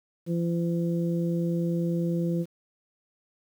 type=harmonic tone; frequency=170 Hz; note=F3; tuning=46 cents flat; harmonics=1 / 2 / 3; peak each=-25 / -31 / -35 dBFS; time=0.26-2.46 s; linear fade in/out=50 ms; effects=9-bit